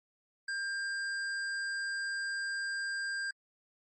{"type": "tone with hard clipping", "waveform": "triangle", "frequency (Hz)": 1596, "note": "G6", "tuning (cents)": 31, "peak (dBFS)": -35, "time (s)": [0.48, 3.31], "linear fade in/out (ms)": 5, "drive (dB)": 17, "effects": ["MP3 32 kbps"]}